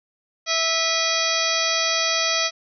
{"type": "harmonic tone with a mistuned harmonic", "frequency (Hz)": 655, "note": "E5", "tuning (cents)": -11, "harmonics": [1, 2, 3, 4, 5, 6, 7, 8, 9], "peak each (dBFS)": [-28, -28, -28, -28, -28, -28, -28, -28, -28], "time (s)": [0.46, 2.51], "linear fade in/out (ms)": 50, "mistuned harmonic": 4, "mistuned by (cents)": -110, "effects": []}